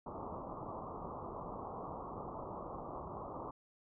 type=low-pass noise; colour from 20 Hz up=white; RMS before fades=-45 dBFS; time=0.06-3.51 s; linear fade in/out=5 ms; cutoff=1200 Hz; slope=96 dB/octave; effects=none